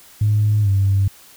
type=tone with pitch glide; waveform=sine; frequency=105.6 to 97.96 Hz; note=G#2 to G2; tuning=+29 to -1 cents; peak=-12 dBFS; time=0.21-1.08 s; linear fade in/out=5 ms; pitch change=-130 cents; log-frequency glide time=0.62-0.69 s; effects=tanh soft clip ceiling -8 dBFS + white hiss -46 dBFS RMS until 1.36 s